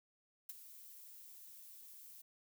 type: noise with ADSR envelope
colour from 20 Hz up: violet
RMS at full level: -44 dBFS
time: 0.49-2.22 s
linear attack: 6 ms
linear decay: 25 ms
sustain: -12 dB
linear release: 10 ms
effects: none